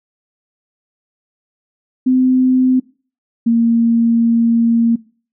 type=tone pair in turn; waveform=sine; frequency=256.6 / 231.5 Hz; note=C4 / A#3; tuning=-34 / -12 cents; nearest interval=major second; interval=178 cents; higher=first; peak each=-9 dBFS; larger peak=neither; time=2.06-2.8 / 3.46-4.96 s; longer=second; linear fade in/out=10 ms; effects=noise-tail reverb RT60 0.4 s tail -22 dB re dry